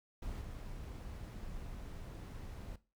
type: noise with level steps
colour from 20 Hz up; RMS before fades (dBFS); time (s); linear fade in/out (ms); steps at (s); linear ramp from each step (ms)
brown; -43 / -46; 0.22-2.76; 5; 0.4; 20
effects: noise-tail reverb RT60 0.3 s tail -17 dB re dry